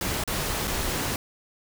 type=noise with dropouts; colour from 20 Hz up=pink; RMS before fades=-28 dBFS; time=0.01-1.16 s; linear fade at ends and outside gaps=1 ms; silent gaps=0.238-0.276 / 0.673-0.677 s; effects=none